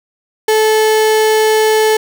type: tone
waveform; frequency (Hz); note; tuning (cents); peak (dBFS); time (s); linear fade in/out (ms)
35% pulse; 434.8; A4; -21; -7; 0.48-1.97; 5
effects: none